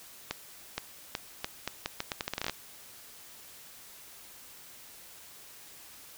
accelerating click train, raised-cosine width 0.2 ms, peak -14 dBFS, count 17, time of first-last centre 0.31-2.497 s, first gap 470 ms, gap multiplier 0.79, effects white hiss -51 dBFS RMS until 6.17 s

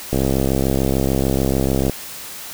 click train, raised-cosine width 2 ms, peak -5 dBFS, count 119, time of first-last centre 0.13-1.896 s, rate 66.8 Hz, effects white hiss -33 dBFS RMS until 2.53 s

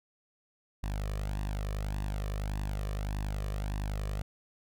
sawtooth tone with flanger, 50.7 Hz, G#1, 41 cents flat, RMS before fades -34 dBFS, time 0.83-4.22 s, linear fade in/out 5 ms, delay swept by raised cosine 1.1 to 1.71 ms, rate 1.7 Hz, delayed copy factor +0.7, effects none

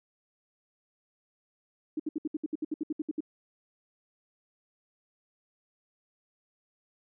sine tone bursts, 308 Hz, D#4, 17 cents flat, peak -28 dBFS, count 14, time 1.97-3.206 s, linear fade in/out 5 ms, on 27 ms, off 66 ms, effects none

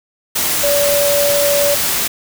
sine tone in noise, 574 Hz, D5, 40 cents flat, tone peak -13 dBFS, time 0.63-1.75 s, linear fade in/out 10 ms, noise white, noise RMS -17 dBFS, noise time 0.35-2.08 s, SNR +1 dB, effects none

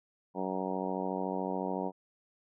harmonic tone, 93.8 Hz, F#2, 24 cents sharp, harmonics 2 / 3 / 4 / 5 / 6 / 7 / 8 / 9 / 10, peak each -38 / -39 / -40 / -40 / -41 / -42 / -41 / -44 / -41 dBFS, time 0.34-1.92 s, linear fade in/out 50 ms, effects none

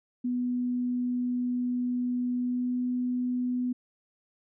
sine tone with pitch glide, 246.9 to 248.6 Hz, B3 to B3, 0 to +12 cents, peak -26 dBFS, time 0.24-3.73 s, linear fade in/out 10 ms, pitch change +12 cents, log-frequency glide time 2.38-2.76 s, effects none

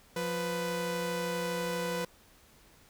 sawtooth tone pair together, 176.3 / 496.5 Hz, F3 / B4, +17 / +9 cents, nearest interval octave + tritone, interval 1792 cents, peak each -32 / -29 dBFS, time 0.16-2.05 s, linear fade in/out 5 ms, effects pink hiss -60 dBFS RMS until 2.89 s

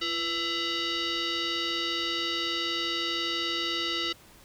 sine tone with frequency modulation, 493.9 Hz, B4, in tune, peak -27 dBFS, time 0.01-4.13 s, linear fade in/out 10 ms, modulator 834 Hz, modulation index 5.1, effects pink hiss -54 dBFS RMS until 4.44 s

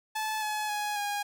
sawtooth tone with pitch steps, 867 / 850.6 / 834.6 / 818.8 Hz, A5 / G#5 / G#5 / G#5, -26 / +41 / +8 / -25 cents, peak -26 dBFS, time 0.15-1.23 s, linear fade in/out 10 ms, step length 270 ms, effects none

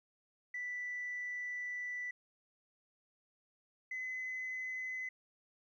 sine tone pair in turn, 1975.5 / 2028 Hz, B6 / B6, 0 / +45 cents, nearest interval unison, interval 45 cents, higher second, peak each -37 / -37 dBFS, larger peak neither, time 0.54-2.11 / 3.91-5.09 s, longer first, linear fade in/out 5 ms, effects tanh soft clip ceiling -34 dBFS + 13-bit

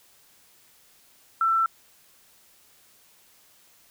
sine tone, 1337 Hz, E6, 24 cents sharp, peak -19 dBFS, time 1.41-1.66 s, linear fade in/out 2 ms, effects white hiss -58 dBFS RMS until 3.9 s

